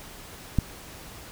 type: click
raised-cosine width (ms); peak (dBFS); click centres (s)
5; -8; 0.587
effects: pink hiss -44 dBFS RMS until 1.31 s